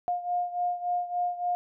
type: beating tone pair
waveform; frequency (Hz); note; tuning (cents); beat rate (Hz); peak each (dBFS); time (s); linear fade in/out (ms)
sine; 709 / 712.5; F5 / F5; +26 / +34; 3.5; -28 / -32; 0.08-1.55; 0
effects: none